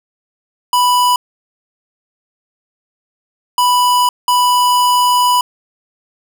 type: tone bursts at uneven times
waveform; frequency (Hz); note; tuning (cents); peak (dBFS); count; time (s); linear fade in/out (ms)
square; 987.8; B5; 0; -10; 3; 0.73-1.16 / 3.58-4.09 / 4.28-5.41; 2
effects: none